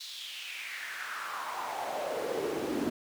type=noise with high-pass filter sweep; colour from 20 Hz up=brown; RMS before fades=-36 dBFS; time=0-2.9 s; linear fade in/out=10 ms; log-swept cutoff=4100 to 270 Hz; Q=4; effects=none